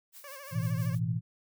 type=noise with tremolo; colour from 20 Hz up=blue; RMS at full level=-48 dBFS; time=0.12-1 s; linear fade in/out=50 ms; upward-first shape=sine; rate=6 Hz; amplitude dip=60%
type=tone with vibrato; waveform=15% pulse; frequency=554.4 Hz; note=C#5; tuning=in tune; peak=-38 dBFS; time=0.24-0.95 s; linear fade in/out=2 ms; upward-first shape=sine; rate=13 Hz; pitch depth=85 cents each way
type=chord; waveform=sine; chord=A suspended second; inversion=none; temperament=equal; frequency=110 / 123.47 / 164.81 Hz; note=A2 / B2 / E3; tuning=0 / 0 / 0 cents; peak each=-32 dBFS; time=0.51-1.21 s; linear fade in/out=50 ms
effects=none